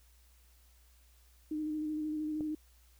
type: tone with vibrato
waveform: sine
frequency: 306.5 Hz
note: D#4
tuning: 26 cents flat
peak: -33 dBFS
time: 1.51-2.55 s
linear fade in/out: 5 ms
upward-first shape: square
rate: 13 Hz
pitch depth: 18 cents each way
type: click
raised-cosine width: 2 ms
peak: -30 dBFS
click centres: 2.408 s
effects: added 60 Hz sine -61 dBFS peak until 2.99 s + white hiss -68 dBFS RMS until 2.99 s